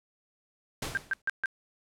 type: noise with exponential decay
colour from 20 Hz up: pink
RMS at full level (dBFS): -31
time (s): 0.82-1.22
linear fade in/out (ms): 5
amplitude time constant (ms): 85
type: tone bursts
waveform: sine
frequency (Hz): 1580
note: G6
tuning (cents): +13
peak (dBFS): -25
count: 4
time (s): 0.95-1.458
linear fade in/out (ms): 0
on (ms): 22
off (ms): 140
effects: low-pass 11000 Hz 12 dB/octave